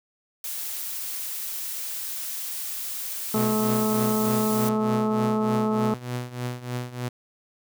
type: noise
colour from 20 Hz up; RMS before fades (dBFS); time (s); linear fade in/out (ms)
blue; -32; 0.44-4.69; 2
type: harmonic tone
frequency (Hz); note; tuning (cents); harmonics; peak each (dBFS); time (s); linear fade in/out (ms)
216; A3; -32; 1 / 2 / 3 / 4 / 5 / 6; -23 / -27 / -34 / -33 / -37 / -34; 3.34-5.94; 2
type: tone with tremolo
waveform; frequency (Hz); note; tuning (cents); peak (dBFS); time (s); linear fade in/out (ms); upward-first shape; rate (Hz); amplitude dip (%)
sawtooth; 123.47; B2; 0; -22; 3.35-7.09; 10; triangle; 3.3; 85
effects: none